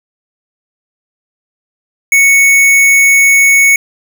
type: tone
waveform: square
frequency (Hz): 2217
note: C#7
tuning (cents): 0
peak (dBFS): -5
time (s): 2.12-3.76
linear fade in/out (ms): 2
effects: none